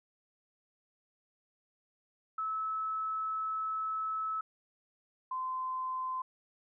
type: tone pair in turn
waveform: sine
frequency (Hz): 1300 / 1031.8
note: E6 / C6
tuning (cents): -24 / -24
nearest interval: major third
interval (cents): 400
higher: first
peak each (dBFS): -32 / -33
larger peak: first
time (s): 2.38-4.41 / 5.31-6.22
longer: first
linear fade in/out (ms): 5
effects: none